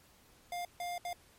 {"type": "tone bursts at uneven times", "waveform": "square", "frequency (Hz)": 704, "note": "F5", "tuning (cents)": 14, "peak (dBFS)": -37, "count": 3, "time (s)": [[0.52, 0.65], [0.8, 0.98], [1.05, 1.13]], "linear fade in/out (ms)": 2, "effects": ["pink hiss -63 dBFS RMS until 1.38 s", "MP3 64 kbps"]}